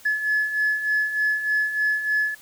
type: beating tone pair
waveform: sine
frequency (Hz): 1710 / 1713.3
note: A6 / A6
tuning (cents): -50 / -47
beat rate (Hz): 3.3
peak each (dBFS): -26 / -20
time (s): 0.05-2.35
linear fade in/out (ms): 10
effects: tanh soft clip ceiling -15 dBFS + white hiss -49 dBFS RMS until 2.41 s